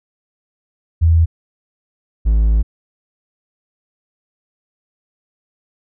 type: tone pair in turn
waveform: sine / triangle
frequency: 82.41 / 54.15 Hz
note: E2 / A1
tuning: 0 / -27 cents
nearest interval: perfect fifth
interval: 727 cents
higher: first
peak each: -8 dBFS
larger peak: neither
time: 1.01-1.26 / 2.25-2.63 s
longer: second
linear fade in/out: 20 ms
effects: none